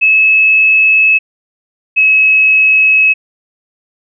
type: tone pair in turn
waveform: sine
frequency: 2591 / 2572 Hz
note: E7 / E7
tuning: -30 / -43 cents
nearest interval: unison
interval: 13 cents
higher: first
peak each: -5 dBFS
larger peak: neither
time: 0.01-1.19 / 1.96-3.14 s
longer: neither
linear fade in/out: 20 ms
effects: none